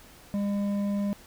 triangle tone with hard clipping, 202.1 Hz, G#3, 47 cents flat, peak -27 dBFS, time 0.34-1.13 s, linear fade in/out 0 ms, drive 11 dB, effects pink hiss -52 dBFS RMS until 1.26 s

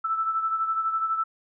sine beating tone pair, 1318.5 / 1330.5 Hz, E6 / E6, 0 / +16 cents, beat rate 12 Hz, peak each -24 / -32 dBFS, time 0.04-1.24 s, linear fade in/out 10 ms, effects none

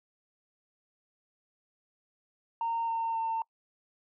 sine tone with pitch steps, 920 / 911.5 / 903.2 Hz, A#5 / A#5 / A5, -23 / -39 / +45 cents, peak -27 dBFS, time 2.61-3.42 s, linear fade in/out 2 ms, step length 270 ms, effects noise-tail reverb RT60 0.1 s tail -26 dB re dry + tanh soft clip ceiling -25 dBFS

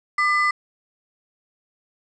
triangle ring-modulated tone, 1602 Hz, G6, 37 cents sharp, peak -12 dBFS, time 0.18-0.51 s, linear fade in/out 5 ms, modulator 403 Hz, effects resampled to 22050 Hz + 8-bit

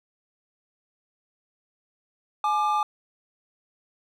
triangle tone pair together, 845 / 1194 Hz, G#5 / D6, +30 / +28 cents, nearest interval tritone, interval 598 cents, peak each -22 dBFS, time 2.44-2.83 s, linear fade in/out 2 ms, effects none

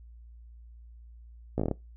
slowing click train, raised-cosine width 2 ms, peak -15 dBFS, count 7, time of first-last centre 1.58-1.713 s, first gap 16 ms, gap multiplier 1.13, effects noise-tail reverb RT60 0.2 s tail -21 dB re dry + added 58 Hz sine -47 dBFS peak until 1.96 s

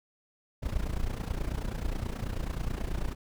brown noise with amplitude modulation, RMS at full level -29 dBFS, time 0.62-3.15 s, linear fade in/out 20 ms, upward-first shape sine, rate 29.3 Hz, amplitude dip 80%, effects none

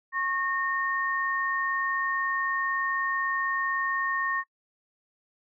sine tone pair together, 1092.7 / 1839 Hz, C#6 / A#6, -25 / -24 cents, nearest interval major sixth, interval 901 cents, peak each -29 / -28 dBFS, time 0.12-4.44 s, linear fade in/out 50 ms, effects noise-tail reverb RT60 0.1 s tail -22 dB re dry

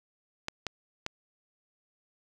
clicks, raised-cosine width 0.2 ms, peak -15 dBFS, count 3, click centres 0.484 / 0.667 / 1.064 s, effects none

